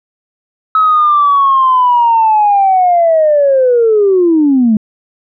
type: linear sweep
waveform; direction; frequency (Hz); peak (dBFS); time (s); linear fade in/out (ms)
sine; down; 1289 to 207.7; -5; 0.75-4.77; 2
effects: tanh soft clip ceiling -1 dBFS